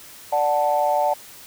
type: chord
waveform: sine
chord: D major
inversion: none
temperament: equal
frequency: 587.3 / 740 / 880 Hz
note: D5 / F#5 / A5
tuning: 0 / 0 / 0 cents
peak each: -21 dBFS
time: 0.32-1.14 s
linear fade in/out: 10 ms
effects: tanh soft clip ceiling -8 dBFS + white hiss -43 dBFS RMS until 1.46 s